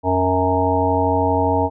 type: harmonic tone with a mistuned harmonic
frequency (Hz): 92.5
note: F#2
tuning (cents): 0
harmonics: 1 / 3 / 5 / 7 / 9 / 10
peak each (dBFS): -22 / -22 / -22 / -22 / -22 / -22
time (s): 0.03-1.7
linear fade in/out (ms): 50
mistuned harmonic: 1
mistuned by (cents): -58
effects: none